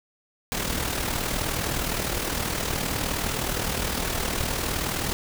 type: noise with amplitude modulation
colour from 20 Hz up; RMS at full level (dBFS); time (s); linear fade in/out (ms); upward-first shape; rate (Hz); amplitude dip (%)
pink; -25; 0.52-5.13; 0; sine; 39.4; 55
effects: none